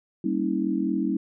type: chord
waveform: sine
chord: G diminished seventh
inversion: none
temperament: equal with one note detuned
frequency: 196 / 233.1 / 277.2 / 321.7 Hz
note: G3 / Bb3 / Db4 / Fb4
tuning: 0 / 0 / 0 / -42 cents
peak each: -28 / -30 / -28 / -27 dBFS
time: 0.24-1.17 s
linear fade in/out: 5 ms
effects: none